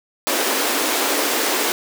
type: high-pass noise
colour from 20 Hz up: pink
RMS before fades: -20 dBFS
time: 0.27-1.72 s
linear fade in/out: 0 ms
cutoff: 260 Hz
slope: 48 dB/octave
effects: none